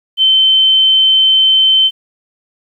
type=tone; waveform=sine; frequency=3085 Hz; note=G7; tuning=28 cents flat; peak=-6 dBFS; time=0.17-1.91 s; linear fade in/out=50 ms; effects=8-bit